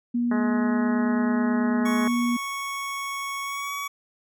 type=tone; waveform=sine; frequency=240 Hz; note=B3; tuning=49 cents flat; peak=-21 dBFS; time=0.14-2.37 s; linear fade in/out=10 ms
type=harmonic tone; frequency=210.8 Hz; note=G#3; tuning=26 cents sharp; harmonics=1 / 2 / 3 / 4 / 5 / 6 / 7 / 8 / 9; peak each=-30 / -33 / -35 / -36 / -37 / -38 / -38 / -39 / -40 dBFS; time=0.31-2.08 s; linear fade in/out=5 ms
type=tone with pitch glide; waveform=25% pulse; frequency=1108.7 to 1130 Hz; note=C#6 to C#6; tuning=0 to +33 cents; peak=-25 dBFS; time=1.85-3.88 s; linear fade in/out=10 ms; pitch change=+33 cents; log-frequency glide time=3.43-3.72 s
effects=none